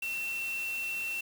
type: tone in noise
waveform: sine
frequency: 2704 Hz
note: E7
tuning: 43 cents sharp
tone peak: -32 dBFS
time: 0.02-1.21 s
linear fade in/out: 5 ms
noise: white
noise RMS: -45 dBFS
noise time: 0.02-1.21 s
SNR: +10 dB
effects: none